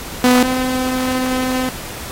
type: tone pair in turn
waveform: sawtooth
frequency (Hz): 249.7 / 256.3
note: B3 / C4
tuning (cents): +19 / -36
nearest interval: unison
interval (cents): 45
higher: second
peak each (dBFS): -5 / -13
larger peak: first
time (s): 0.24-0.43 / 0.43-1.69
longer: second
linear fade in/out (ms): 2
effects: pink hiss -30 dBFS RMS until 2.11 s + AAC 48 kbps